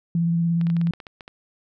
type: tone with vibrato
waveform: sine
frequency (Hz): 168.5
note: E3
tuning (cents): +38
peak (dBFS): -18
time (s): 0.15-0.91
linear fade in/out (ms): 2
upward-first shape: sine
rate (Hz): 17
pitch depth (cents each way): 18
type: clicks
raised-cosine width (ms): 0.3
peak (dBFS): -23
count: 11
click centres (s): 0.613 / 0.669 / 0.701 / 0.767 / 0.814 / 0.871 / 0.936 / 1.002 / 1.068 / 1.208 / 1.279
effects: none